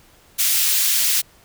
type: high-pass noise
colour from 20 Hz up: white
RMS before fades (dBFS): -18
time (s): 0.38-1.22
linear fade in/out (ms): 20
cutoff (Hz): 2400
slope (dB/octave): 12
effects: pink hiss -52 dBFS RMS until 1.44 s